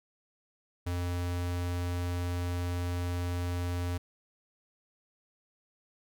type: tone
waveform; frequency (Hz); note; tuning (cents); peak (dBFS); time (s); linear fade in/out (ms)
square; 88.2; F2; +18; -31; 0.86-3.98; 10
effects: none